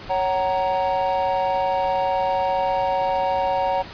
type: chord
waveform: triangle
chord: F# major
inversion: second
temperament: equal with one note detuned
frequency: 554.4 / 752.5 / 932.3 Hz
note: C#5 / F#5 / A#5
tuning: 0 / +29 / 0 cents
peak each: -22 / -21 / -22 dBFS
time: 0.09-3.83 s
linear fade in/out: 20 ms
effects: pink hiss -38 dBFS RMS until 3.93 s + resampled to 11025 Hz